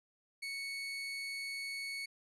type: tone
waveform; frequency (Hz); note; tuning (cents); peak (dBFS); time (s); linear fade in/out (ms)
30% pulse; 2217; C#7; 0; -36; 0.42-2.06; 10
effects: resampled to 24000 Hz